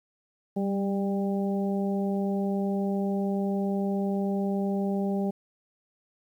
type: harmonic tone with a mistuned harmonic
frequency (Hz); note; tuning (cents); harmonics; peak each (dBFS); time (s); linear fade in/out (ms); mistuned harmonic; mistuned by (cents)
198.5; G3; +22; 1 / 2 / 3 / 4; -26 / -32 / -36 / -38; 0.56-5.31; 10; 1; -22
effects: 10-bit